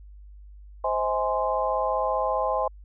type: tone cluster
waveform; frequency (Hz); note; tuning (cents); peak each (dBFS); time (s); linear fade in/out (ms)
sine; 522 / 637 / 832 / 1041; C5 / D#5 / G#5 / C6; -4 / +41 / +3 / -9; -28; 0.84-2.68; 5
effects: added 50 Hz sine -43 dBFS peak until 2.84 s